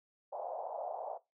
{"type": "band-pass noise", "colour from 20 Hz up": "white", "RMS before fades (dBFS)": -41, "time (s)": [0.32, 1.18], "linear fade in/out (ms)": 10, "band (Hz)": [550, 810], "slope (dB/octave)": 48, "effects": ["noise-tail reverb RT60 0.2 s tail -17 dB re dry"]}